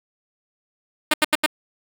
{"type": "tone bursts", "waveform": "5% pulse", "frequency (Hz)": 305.4, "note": "D#4", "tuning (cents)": -32, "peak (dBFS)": -3, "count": 4, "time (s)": [1.11, 1.462], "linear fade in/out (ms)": 5, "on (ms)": 28, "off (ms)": 80, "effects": []}